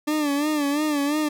40% pulse tone with vibrato, 294.3 Hz, D4, 4 cents sharp, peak -20 dBFS, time 0.07-1.29 s, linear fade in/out 10 ms, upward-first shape sine, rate 2.9 Hz, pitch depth 79 cents each way, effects none

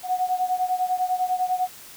sine beating tone pair, 732 / 742 Hz, F#5 / F#5, -19 / +5 cents, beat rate 10 Hz, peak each -23 / -26 dBFS, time 0.03-1.69 s, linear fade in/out 50 ms, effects white hiss -44 dBFS RMS until 1.96 s

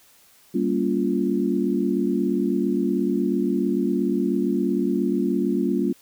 sine chord, G half-diminished seventh, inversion none, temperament equal with one note detuned, 196 / 233.1 / 282 / 349.2 Hz, G3 / Bb3 / Db4 / F4, 0 / 0 / +30 / 0 cents, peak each -25 dBFS, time 0.54-5.93 s, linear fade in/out 10 ms, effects white hiss -55 dBFS RMS until 6.01 s

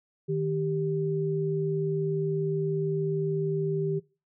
sine tone pair together, 155.56 / 392.5 Hz, D#3 / G4, 0 / +2 cents, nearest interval octave + major third, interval 1602 cents, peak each -28 dBFS, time 0.28-4 s, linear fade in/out 20 ms, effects noise-tail reverb RT60 0.3 s tail -20 dB re dry

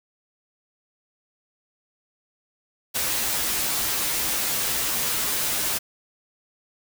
white noise with comb filter, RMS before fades -25 dBFS, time 2.94-5.79 s, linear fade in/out 20 ms, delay 11 ms, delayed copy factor -0.7, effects none

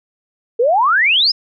sine exponential sweep, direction up, 444.2 to 5274 Hz, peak -10 dBFS, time 0.59-1.32 s, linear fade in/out 10 ms, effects none

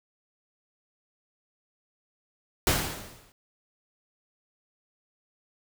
pink noise with exponential decay, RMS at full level -21 dBFS, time 2.67-3.32 s, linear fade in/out 1 ms, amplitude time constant 140 ms, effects none

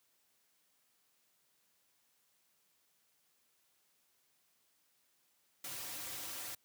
white noise with comb filter, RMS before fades -44 dBFS, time 5.64-6.55 s, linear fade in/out 5 ms, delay 4.7 ms, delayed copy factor -0.6, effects white hiss -75 dBFS RMS until 6.64 s + high-pass 100 Hz 12 dB/octave

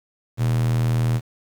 square tone with high-pass filter, 40.02 Hz, D#1, 50 cents sharp, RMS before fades -20 dBFS, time 0.37-1.21 s, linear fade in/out 50 ms, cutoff 110 Hz, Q 4.5, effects 8-bit

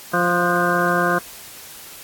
harmonic tone with a mistuned harmonic, 175.1 Hz, F3, 5 cents sharp, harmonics 1 / 2 / 3 / 4 / 6 / 7 / 8 / 9, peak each -24 / -24 / -24 / -24 / -24 / -24 / -24 / -24 dBFS, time 0.13-1.19 s, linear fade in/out 10 ms, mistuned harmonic 8, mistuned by +68 cents, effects white hiss -39 dBFS RMS until 2.03 s + AAC 64 kbps

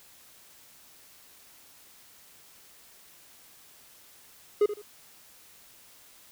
triangle tone with echo, 415.3 Hz, G#4, in tune, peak -16 dBFS, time 4.61-4.66 s, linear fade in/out 5 ms, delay 79 ms, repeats 2, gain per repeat -12 dB, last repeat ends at 4.818 s, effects white hiss -55 dBFS RMS until 6.31 s

